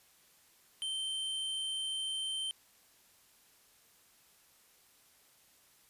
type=tone; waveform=square; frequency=3113 Hz; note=G7; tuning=13 cents flat; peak=-35 dBFS; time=0.82-2.51 s; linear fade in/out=0 ms; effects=white hiss -65 dBFS RMS until 5.89 s + resampled to 32000 Hz

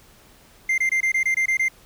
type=tone bursts; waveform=triangle; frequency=2093 Hz; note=C7; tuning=in tune; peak=-16 dBFS; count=9; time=0.69-1.684 s; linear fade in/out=5 ms; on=90 ms; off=23 ms; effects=pink hiss -52 dBFS RMS until 1.85 s

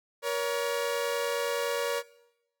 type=tone pair together; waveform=sawtooth; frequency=474.3 / 564 Hz; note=A#4 / C#5; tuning=+30 / +30 cents; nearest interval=minor third; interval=300 cents; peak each=-27 dBFS; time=0.22-2.03 s; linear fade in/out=50 ms; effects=noise-tail reverb RT60 0.9 s tail -21 dB re dry

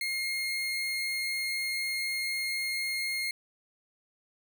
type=tone; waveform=30% pulse; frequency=2138 Hz; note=C7; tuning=37 cents sharp; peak=-27 dBFS; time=0.01-3.31 s; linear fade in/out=2 ms; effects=none

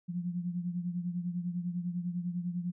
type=beating tone pair; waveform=sine; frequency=174.61 / 184.61 Hz; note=F3 / F#3; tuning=0 / -4 cents; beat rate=10 Hz; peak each=-33 / -39 dBFS; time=0.08-2.72 s; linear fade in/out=20 ms; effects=none

